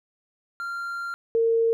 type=tone pair in turn; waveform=triangle / sine; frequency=1386 / 456.9 Hz; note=F6 / A#4; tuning=-14 / -35 cents; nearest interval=octave + perfect fifth; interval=1921 cents; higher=first; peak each=-27 / -18 dBFS; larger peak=second; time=0.6-1.14 / 1.35-1.73 s; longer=first; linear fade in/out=0 ms; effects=none